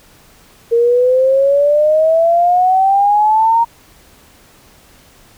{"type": "exponential sweep", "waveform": "sine", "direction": "up", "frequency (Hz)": [461.6, 936], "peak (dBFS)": -8, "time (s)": [0.71, 3.65], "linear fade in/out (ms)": 20, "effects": ["pink hiss -46 dBFS RMS until 5.37 s"]}